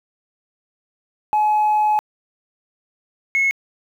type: tone pair in turn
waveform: sine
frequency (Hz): 849 / 2183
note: G#5 / C#7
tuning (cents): +38 / -27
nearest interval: octave + major third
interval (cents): 1635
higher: second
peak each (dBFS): -12 / -13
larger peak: first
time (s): 1.33-1.99 / 3.35-3.51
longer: first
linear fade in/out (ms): 0
effects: tanh soft clip ceiling -12 dBFS + 8-bit